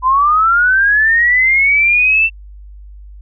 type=linear sweep; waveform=sine; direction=up; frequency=1002 to 2691 Hz; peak=-8 dBFS; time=0.02-2.3 s; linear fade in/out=50 ms; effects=added 50 Hz sine -32 dBFS peak until 3.21 s